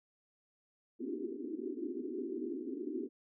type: band-pass noise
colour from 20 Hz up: white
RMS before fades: -40 dBFS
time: 0.99-3.09 s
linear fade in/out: 20 ms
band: 240 to 400 Hz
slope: 96 dB/octave
effects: none